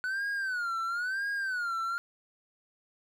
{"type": "tone with vibrato", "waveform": "triangle", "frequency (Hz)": 1480, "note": "F#6", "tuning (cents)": 0, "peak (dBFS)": -28, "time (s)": [0.04, 1.98], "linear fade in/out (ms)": 0, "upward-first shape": "sine", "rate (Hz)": 0.99, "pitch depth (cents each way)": 170, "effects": []}